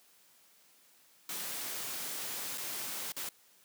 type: noise with dropouts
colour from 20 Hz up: white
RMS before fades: -39 dBFS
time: 1.29-3.29 s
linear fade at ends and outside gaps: 2 ms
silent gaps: 2.576-2.58 / 3.121-3.165 s
effects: white hiss -64 dBFS RMS until 3.64 s + high-pass 150 Hz 12 dB/octave